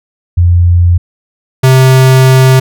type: tone pair in turn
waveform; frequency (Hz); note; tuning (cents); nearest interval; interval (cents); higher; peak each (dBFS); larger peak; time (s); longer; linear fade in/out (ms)
sine / square; 87.31 / 130.82; F2 / C3; 0 / 0; perfect fifth; 700; second; -3; neither; 0.37-0.98 / 1.63-2.6; second; 10
effects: none